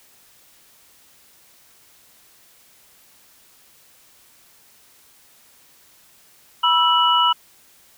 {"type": "tone cluster", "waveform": "sine", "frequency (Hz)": [974, 1323, 2944], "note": ["B5", "E6", "F#7"], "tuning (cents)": [-24, 6, -9], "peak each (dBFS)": -18, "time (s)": [6.63, 7.33], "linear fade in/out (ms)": 10, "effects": ["white hiss -53 dBFS RMS until 7.97 s"]}